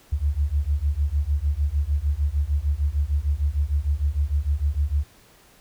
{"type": "beating tone pair", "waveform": "sine", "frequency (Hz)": [69.3, 75.9], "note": ["C#2", "D#2"], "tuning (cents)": [0, -42], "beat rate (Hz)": 6.6, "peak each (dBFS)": [-23, -23], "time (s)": [0.12, 5.04], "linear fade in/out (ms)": 10, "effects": ["pink hiss -54 dBFS RMS until 5.6 s"]}